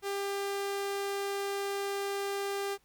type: tone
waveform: sawtooth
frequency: 398.2 Hz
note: G4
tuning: 27 cents sharp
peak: -28 dBFS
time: 0.02-2.78 s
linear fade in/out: 50 ms
effects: pink hiss -69 dBFS RMS until 2.84 s